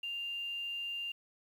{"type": "tone with quantisation", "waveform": "sine", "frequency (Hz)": 2794, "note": "F7", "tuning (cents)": 0, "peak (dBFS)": -36, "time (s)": [0.03, 1.12], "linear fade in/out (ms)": 5, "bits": 10, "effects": []}